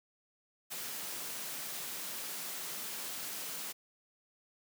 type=high-pass noise; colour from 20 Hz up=white; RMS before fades=-41 dBFS; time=0.7-3.73 s; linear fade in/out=20 ms; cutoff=130 Hz; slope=48 dB/octave; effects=none